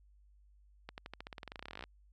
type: accelerating click train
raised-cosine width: 0.3 ms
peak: -28 dBFS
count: 24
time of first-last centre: 0.89-1.839 s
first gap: 89 ms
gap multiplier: 0.92
effects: added 50 Hz sine -61 dBFS peak until 2.12 s